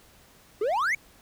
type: exponential sweep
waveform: triangle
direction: up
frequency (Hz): 389.7 to 2324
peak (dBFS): -21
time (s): 0.61-0.95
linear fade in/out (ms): 5
effects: pink hiss -56 dBFS RMS until 1.21 s